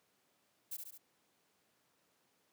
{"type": "noise with echo", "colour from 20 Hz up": "violet", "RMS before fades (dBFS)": -42, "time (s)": [0.71, 0.77], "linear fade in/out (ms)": 10, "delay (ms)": 70, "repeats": 3, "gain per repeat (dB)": -4, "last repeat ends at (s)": 0.98, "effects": ["pink hiss -75 dBFS RMS until 2.52 s", "high-pass 200 Hz 12 dB/octave"]}